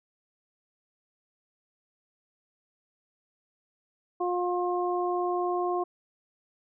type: harmonic tone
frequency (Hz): 356.1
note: F4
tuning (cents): +34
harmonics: 1 / 2 / 3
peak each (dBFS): -28 / -30 / -33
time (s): 4.2-5.84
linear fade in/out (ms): 10
effects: none